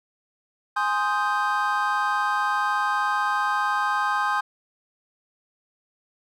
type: chord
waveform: triangle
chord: Ab major seventh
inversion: none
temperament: equal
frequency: 830.6 / 1046.5 / 1244.5 / 1568 Hz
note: Ab5 / C6 / Eb6 / G6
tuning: 0 / 0 / 0 / 0 cents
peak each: -25 dBFS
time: 0.76-4.41 s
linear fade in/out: 10 ms
effects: none